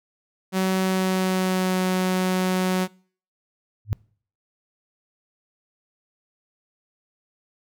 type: tone with pitch glide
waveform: sawtooth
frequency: 188.3 to 185.07 Hz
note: F#3 to F#3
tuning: +31 to +1 cents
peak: -16 dBFS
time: 0.52-2.88 s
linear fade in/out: 50 ms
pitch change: -30 cents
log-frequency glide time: 0.79-1.81 s
type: tone with exponential growth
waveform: sine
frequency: 105.1 Hz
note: G#2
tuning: 21 cents sharp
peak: -15 dBFS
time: 3.85-3.93 s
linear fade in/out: 0 ms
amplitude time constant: 16 ms
effects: noise-tail reverb RT60 0.5 s tail -25 dB re dry